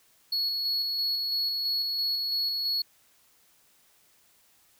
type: tone with tremolo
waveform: triangle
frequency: 4362 Hz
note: C#8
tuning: 29 cents flat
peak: -24 dBFS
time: 0.32-2.82 s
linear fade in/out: 5 ms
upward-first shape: square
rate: 3 Hz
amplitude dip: 25%
effects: white hiss -63 dBFS RMS until 4.79 s